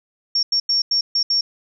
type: tone bursts at uneven times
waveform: sine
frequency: 5500 Hz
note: F8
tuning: 27 cents flat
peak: -15 dBFS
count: 6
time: 0.35-0.43 / 0.52-0.6 / 0.69-0.82 / 0.91-1.01 / 1.15-1.23 / 1.3-1.41 s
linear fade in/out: 5 ms
effects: none